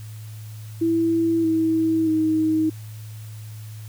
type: tone with pitch steps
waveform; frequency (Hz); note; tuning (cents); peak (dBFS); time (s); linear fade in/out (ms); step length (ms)
sine; 330 / 322.5 / 315.1; E4 / E4 / D#4; +2 / -38 / +22; -17; 0.81-2.7; 10; 630
effects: added 108 Hz sine -34 dBFS peak until 3.88 s + white hiss -49 dBFS RMS until 3.88 s